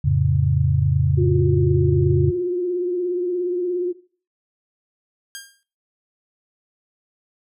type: chord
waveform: sine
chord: F augmented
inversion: none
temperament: equal with one note detuned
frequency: 87.31 / 110 / 138.11 Hz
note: F2 / A2 / C#3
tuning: 0 / 0 / -6 cents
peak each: -20 / -22 / -17 dBFS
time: 0.04-2.31 s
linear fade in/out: 10 ms
type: tone with vibrato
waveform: sine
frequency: 356.8 Hz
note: F4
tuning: 37 cents sharp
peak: -19 dBFS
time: 1.17-3.93 s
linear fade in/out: 20 ms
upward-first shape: triangle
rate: 17 Hz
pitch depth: 46 cents each way
type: tone with exponential decay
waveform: 10% pulse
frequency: 1608 Hz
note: G6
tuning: 44 cents sharp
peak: -21 dBFS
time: 5.35-5.63 s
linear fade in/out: 0 ms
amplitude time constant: 60 ms
effects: noise-tail reverb RT60 0.4 s tail -17 dB re dry